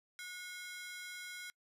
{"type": "ring-modulated tone", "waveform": "sawtooth", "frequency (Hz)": 1808, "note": "A6", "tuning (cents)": 47, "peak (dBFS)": -38, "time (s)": [0.19, 1.5], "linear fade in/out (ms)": 0, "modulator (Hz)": 353, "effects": ["noise-tail reverb RT60 0.1 s tail -25 dB re dry", "resampled to 32000 Hz"]}